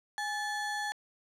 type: ring-modulated tone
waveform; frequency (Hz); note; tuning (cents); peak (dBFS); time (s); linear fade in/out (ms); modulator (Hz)
square; 1286; E6; -43; -30; 0.18-0.92; 0; 457
effects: low-pass 9000 Hz 12 dB/octave